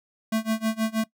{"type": "tone with tremolo", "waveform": "square", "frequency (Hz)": 221.3, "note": "A3", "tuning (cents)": 10, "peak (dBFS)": -21, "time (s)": [0.32, 1.04], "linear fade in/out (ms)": 5, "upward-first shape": "sine", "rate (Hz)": 6.3, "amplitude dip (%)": 95, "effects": ["noise-tail reverb RT60 0.1 s tail -20 dB re dry"]}